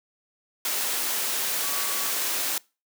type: tone in noise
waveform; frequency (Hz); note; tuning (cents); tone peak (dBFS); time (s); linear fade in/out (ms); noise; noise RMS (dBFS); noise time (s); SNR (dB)
sine; 1135; C#6; +41; -38; 1.63-2.1; 2; white; -27; 0.65-2.58; -14
effects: noise-tail reverb RT60 0.3 s tail -24 dB re dry + high-pass 300 Hz 12 dB/octave